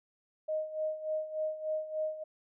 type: tone with tremolo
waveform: sine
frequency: 622.3 Hz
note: D#5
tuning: in tune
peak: -29 dBFS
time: 0.48-2.24 s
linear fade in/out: 10 ms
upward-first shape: sine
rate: 3.4 Hz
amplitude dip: 75%
effects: none